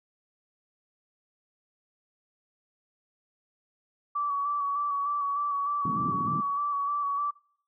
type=tone with vibrato; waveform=sine; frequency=1145 Hz; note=D6; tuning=44 cents flat; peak=-26 dBFS; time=4.15-7.31 s; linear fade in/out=10 ms; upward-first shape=square; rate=3.3 Hz; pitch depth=26 cents each way
type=band-pass noise; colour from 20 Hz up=pink; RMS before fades=-34 dBFS; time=5.85-6.41 s; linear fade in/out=2 ms; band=130 to 280 Hz; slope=24 dB/octave
effects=noise-tail reverb RT60 0.6 s tail -23 dB re dry